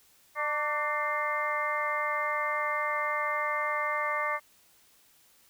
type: harmonic tone with a mistuned harmonic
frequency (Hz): 299.7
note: D4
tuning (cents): +35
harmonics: 2 / 3 / 4 / 5 / 6 / 7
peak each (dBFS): -35 / -37 / -31 / -43 / -36 / -33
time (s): 0.35-4.4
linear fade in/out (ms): 50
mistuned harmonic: 4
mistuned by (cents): -48
effects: white hiss -62 dBFS RMS until 5.49 s